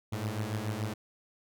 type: beating tone pair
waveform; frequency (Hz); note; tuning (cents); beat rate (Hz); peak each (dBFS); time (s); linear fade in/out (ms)
sawtooth; 103.83 / 110.83; G#2 / A2; 0 / +13; 7; -31; 0.12-0.94; 10
effects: none